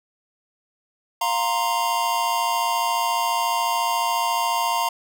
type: chord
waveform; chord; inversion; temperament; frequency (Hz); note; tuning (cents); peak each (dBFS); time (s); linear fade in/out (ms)
square; F suspended fourth; none; equal; 698.5 / 932.3 / 1046.5; F5 / Bb5 / C6; 0 / 0 / 0; -28 / -23 / -27; 1.21-4.89; 5
effects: none